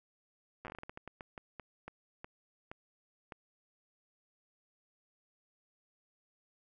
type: slowing click train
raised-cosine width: 0.5 ms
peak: -29 dBFS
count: 19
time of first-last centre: 0.65-3.322 s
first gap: 8 ms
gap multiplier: 1.29
effects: none